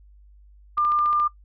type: tone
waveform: sine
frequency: 1198 Hz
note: D6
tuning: 34 cents sharp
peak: -18 dBFS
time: 0.77-1.28 s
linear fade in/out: 10 ms
type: click train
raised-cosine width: 0.3 ms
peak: -24 dBFS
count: 7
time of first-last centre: 0.78-1.2 s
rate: 14.3 Hz
effects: noise-tail reverb RT60 0.1 s tail -20 dB re dry + added 50 Hz sine -48 dBFS peak until 1.44 s